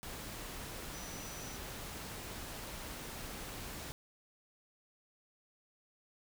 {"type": "tone in noise", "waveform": "sine", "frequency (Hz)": 5920, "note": "F#8", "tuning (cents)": 0, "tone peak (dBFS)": -51, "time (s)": [0.94, 1.56], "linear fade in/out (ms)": 0, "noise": "pink", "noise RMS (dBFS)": -45, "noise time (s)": [0.03, 3.92], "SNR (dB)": -9, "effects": []}